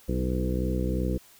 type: harmonic tone with a mistuned harmonic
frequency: 62.9 Hz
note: B1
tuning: 32 cents sharp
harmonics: 1 / 2 / 3 / 4 / 5 / 6 / 7 / 8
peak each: -28 / -33 / -31 / -36 / -34 / -38 / -38 / -36 dBFS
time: 0.08-1.18 s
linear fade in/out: 10 ms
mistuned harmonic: 6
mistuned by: -19 cents
effects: white hiss -55 dBFS RMS until 1.39 s